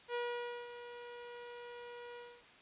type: tone with ADSR envelope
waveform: sawtooth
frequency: 481.2 Hz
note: B4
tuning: 45 cents flat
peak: -31 dBFS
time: 0.08-2.44 s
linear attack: 65 ms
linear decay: 530 ms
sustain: -12 dB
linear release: 270 ms
effects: white hiss -59 dBFS RMS until 2.61 s + resampled to 8000 Hz